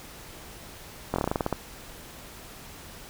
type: slowing click train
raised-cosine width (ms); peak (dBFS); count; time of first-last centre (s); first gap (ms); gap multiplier
1; -11; 11; 1.14-1.527; 21; 1.13
effects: pink hiss -45 dBFS RMS until 3.09 s